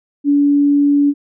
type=tone; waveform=sine; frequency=286.4 Hz; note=D4; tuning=43 cents flat; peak=-9 dBFS; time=0.24-1.14 s; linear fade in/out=50 ms; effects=none